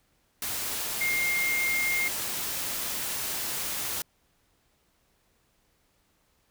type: tone in noise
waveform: sine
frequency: 2123 Hz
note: C7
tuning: 25 cents sharp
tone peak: -25 dBFS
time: 1.01-2.08 s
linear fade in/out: 2 ms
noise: white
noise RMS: -32 dBFS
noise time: 0.42-4.02 s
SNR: +4 dB
effects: pink hiss -69 dBFS RMS until 6.5 s